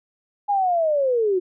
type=linear sweep; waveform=sine; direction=down; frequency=830.6 to 353 Hz; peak=-17 dBFS; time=0.48-1.4 s; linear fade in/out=20 ms; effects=none